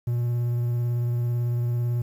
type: tone with vibrato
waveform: triangle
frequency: 120.1 Hz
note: B2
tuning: 48 cents flat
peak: -20 dBFS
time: 0.07-2.02 s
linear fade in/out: 5 ms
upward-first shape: triangle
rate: 18 Hz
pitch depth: 19 cents each way
effects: 9-bit